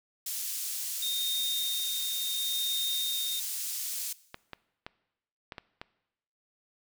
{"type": "high-pass noise", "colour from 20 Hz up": "pink", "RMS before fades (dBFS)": -35, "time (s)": [0.26, 4.13], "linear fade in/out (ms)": 5, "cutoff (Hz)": 6100, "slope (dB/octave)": 12}
{"type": "tone with tremolo", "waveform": "sine", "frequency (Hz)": 3683, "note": "A#7", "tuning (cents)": -22, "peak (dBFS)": -29, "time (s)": [1.02, 3.4], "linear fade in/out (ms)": 5, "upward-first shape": "sine", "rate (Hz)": 0.71, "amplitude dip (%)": 35}
{"type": "clicks", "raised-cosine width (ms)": 0.3, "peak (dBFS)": -23, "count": 6, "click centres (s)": [4.344, 4.533, 4.865, 5.522, 5.582, 5.815]}
{"effects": ["noise-tail reverb RT60 0.9 s tail -20 dB re dry"]}